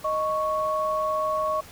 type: tone pair together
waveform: sine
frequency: 622.2 / 1108.7 Hz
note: D#5 / C#6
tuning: 0 / 0 cents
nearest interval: minor seventh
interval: 1000 cents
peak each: -26 / -25 dBFS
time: 0.04-1.61 s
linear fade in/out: 10 ms
effects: pink hiss -46 dBFS RMS until 1.71 s